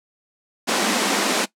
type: high-pass noise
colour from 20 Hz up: pink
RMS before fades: -20 dBFS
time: 0.67-1.46 s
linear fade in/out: 20 ms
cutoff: 190 Hz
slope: 96 dB/octave
effects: noise-tail reverb RT60 0.1 s tail -18 dB re dry + low-pass 9000 Hz 12 dB/octave